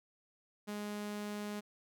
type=tone; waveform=sawtooth; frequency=207.7 Hz; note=G#3; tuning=in tune; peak=-35 dBFS; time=0.67-1.61 s; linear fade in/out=20 ms; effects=none